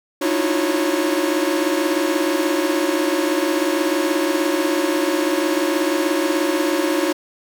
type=tone cluster; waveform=45% pulse; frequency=299.9 / 316.3 / 336.8 / 362.9 / 552 Hz; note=D4 / D#4 / E4 / F#4 / C#5; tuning=+36 / +29 / +37 / -34 / -7 cents; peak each=-24 dBFS; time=0.21-7.13 s; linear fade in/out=10 ms; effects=none